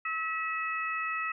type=harmonic tone; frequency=646 Hz; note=E5; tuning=35 cents flat; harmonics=2 / 3 / 4; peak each=-33 / -35 / -36 dBFS; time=0.05-1.32 s; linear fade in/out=5 ms; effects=none